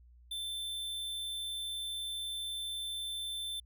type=tone; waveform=square; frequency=3544 Hz; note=A7; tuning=12 cents sharp; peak=-37 dBFS; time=0.31-3.6 s; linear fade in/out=5 ms; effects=added 60 Hz sine -56 dBFS peak until 3.65 s